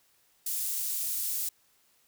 pink high-pass noise, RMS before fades -32 dBFS, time 0.46-1.49 s, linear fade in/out 5 ms, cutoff 10000 Hz, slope 12 dB/octave, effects white hiss -67 dBFS RMS until 2.07 s

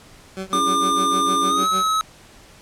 20% pulse tone with tremolo, 190.1 Hz, F#3, 47 cents sharp, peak -21 dBFS, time 0.37-1.87 s, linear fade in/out 0 ms, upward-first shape sine, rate 6.6 Hz, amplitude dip 95%
square tone with pitch glide, 1200 to 1286.1 Hz, D6 to E6, +37 to -43 cents, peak -18 dBFS, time 0.53-2.01 s, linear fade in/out 0 ms, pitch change +120 cents, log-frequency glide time 1.46-1.67 s
sine chord, C# minor, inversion none, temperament just, 277.2 / 332.6 / 415.8 Hz, C#4 / E4 / G#4, 0 / +16 / +2 cents, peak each -27 / -32 / -31 dBFS, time 0.53-1.64 s, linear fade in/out 2 ms
effects pink hiss -47 dBFS RMS until 2.61 s + low-pass 10000 Hz 12 dB/octave

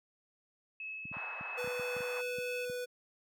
sine tone with tremolo, 2588 Hz, E7, 32 cents flat, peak -39 dBFS, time 0.8-2.65 s, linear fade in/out 2 ms, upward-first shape sine, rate 3 Hz, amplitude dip 25%
clicks, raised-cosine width 5 ms, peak -32 dBFS, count 11, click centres 1.054 / 1.115 / 1.168 / 1.41 / 1.644 / 1.675 / 1.796 / 1.966 / 2.006 / 2.385 / 2.698 s
white band-pass noise, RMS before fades -46 dBFS, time 1.12-2.22 s, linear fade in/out 20 ms, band 640 to 1600 Hz, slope 24 dB/octave
square tone, 493.9 Hz, B4, in tune, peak -37 dBFS, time 1.57-2.86 s, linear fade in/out 20 ms
effects high-pass 150 Hz 12 dB/octave

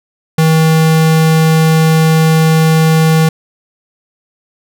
square tone, 159.7 Hz, D#3, 45 cents sharp, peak -7 dBFS, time 0.38-3.29 s, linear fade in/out 5 ms, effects none

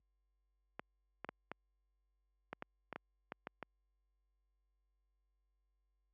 clicks, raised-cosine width 0.5 ms, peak -27 dBFS, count 11, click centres 0.795 / 1.246 / 1.29 / 1.516 / 2.53 / 2.624 / 2.927 / 2.96 / 3.321 / 3.471 / 3.627 s, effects added 50 Hz sine -60 dBFS peak until 6.13 s + high-pass 150 Hz 12 dB/octave

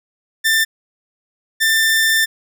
sawtooth tone pair in turn, 1785 / 1785 Hz, A6 / A6, +24 / +24 cents, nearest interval unison, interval 0 cents, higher neither, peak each -9 dBFS, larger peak neither, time 0.44-0.65 / 1.6-2.26 s, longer second, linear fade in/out 20 ms, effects none

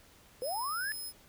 5% pulse tone, 5130 Hz, E8, 48 cents flat, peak -33 dBFS, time 0.41-1.13 s, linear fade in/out 50 ms
sine linear sweep, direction up, 474.8 to 1760 Hz, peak -33 dBFS, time 0.42-0.92 s, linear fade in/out 0 ms
effects pink hiss -60 dBFS RMS until 1.28 s

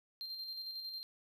triangle tone with tremolo, 4172 Hz, C8, 6 cents flat, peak -39 dBFS, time 0.21-1.03 s, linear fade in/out 0 ms, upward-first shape square, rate 11 Hz, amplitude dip 35%, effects none

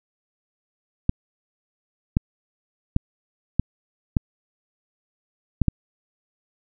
clicks, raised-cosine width 5 ms, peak -5 dBFS, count 7, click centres 1.094 / 2.169 / 2.964 / 3.596 / 4.168 / 5.617 / 5.683 s, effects none

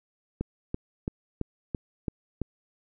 click train, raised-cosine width 3 ms, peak -16 dBFS, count 7, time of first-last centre 0.41-2.417 s, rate 2.99 Hz, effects none

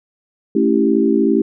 sine chord, A dominant seventh, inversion none, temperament equal, 220 / 277.2 / 329.6 / 392 Hz, A3 / C#4 / E4 / G4, 0 / 0 / 0 / 0 cents, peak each -17 dBFS, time 0.55-1.42 s, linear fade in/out 5 ms, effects none

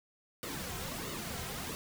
pink noise with flanger, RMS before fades -40 dBFS, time 0.43-1.75 s, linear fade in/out 0 ms, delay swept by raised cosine 1.2 to 3.5 ms, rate 1.5 Hz, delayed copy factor -0.7, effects none

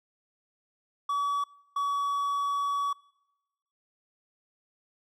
triangle tone pair in turn, 1140 / 1134 Hz, C#6 / C#6, +48 / +39 cents, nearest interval unison, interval 9 cents, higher first, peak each -24 dBFS, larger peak neither, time 1.09-1.44 / 1.76-2.93 s, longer second, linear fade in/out 5 ms, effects noise-tail reverb RT60 1.0 s tail -24 dB re dry

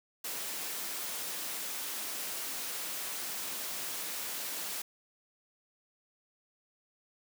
white high-pass noise, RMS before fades -38 dBFS, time 0.24-4.82 s, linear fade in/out 5 ms, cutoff 210 Hz, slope 12 dB/octave, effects none

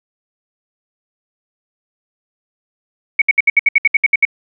sine tone bursts, 2234 Hz, C#7, 13 cents sharp, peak -6 dBFS, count 12, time 3.19-4.252 s, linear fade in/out 5 ms, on 28 ms, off 66 ms, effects none

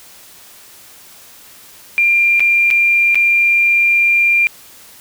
sine tone with dropouts, 2388 Hz, D7, 28 cents sharp, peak -9 dBFS, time 1.98-4.47 s, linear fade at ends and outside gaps 0 ms, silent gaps 2.396-2.404 / 2.704-2.71 / 3.146-3.155 s, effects white hiss -41 dBFS RMS until 5 s

